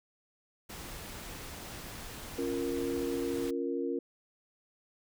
pink noise, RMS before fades -44 dBFS, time 0.69-3.51 s, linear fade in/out 10 ms
sine chord, Bb minor, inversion first, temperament equal with one note detuned, 275.7 / 349.2 / 466.2 Hz, Db4 / F4 / Bb4, -9 / 0 / 0 cents, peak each -35 dBFS, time 2.38-3.99 s, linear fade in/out 5 ms
effects none

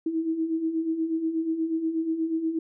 sine beating tone pair, 317.4 / 325.7 Hz, D#4 / E4, +35 / -21 cents, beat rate 8.3 Hz, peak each -32 / -25 dBFS, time 0.06-2.59 s, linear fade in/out 5 ms, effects none

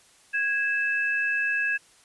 sine tone pair together, 1651.8 / 2622 Hz, G#6 / E7, -10 / -10 cents, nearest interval minor sixth, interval 800 cents, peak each -24 / -28 dBFS, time 0.33-1.78 s, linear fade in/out 20 ms, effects white hiss -57 dBFS RMS until 2.04 s + resampled to 24000 Hz

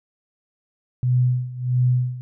sine tone with tremolo, 125.2 Hz, B2, 24 cents sharp, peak -14 dBFS, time 1.03-2.21 s, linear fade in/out 0 ms, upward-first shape sine, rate 1.5 Hz, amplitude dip 85%, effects none

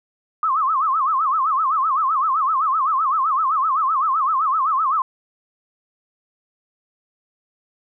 sine tone with vibrato, 1169 Hz, D6, 8 cents flat, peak -16 dBFS, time 0.43-5.02 s, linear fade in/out 2 ms, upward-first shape sine, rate 7.8 Hz, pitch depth 210 cents each way, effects none

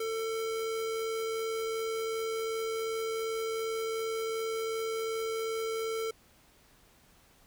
square tone with amplitude modulation, 447.5 Hz, A4, 29 cents sharp, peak -31 dBFS, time 0-6.11 s, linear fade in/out 5 ms, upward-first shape sine, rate 82.7 Hz, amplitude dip 25%, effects pink hiss -62 dBFS RMS until 7.46 s

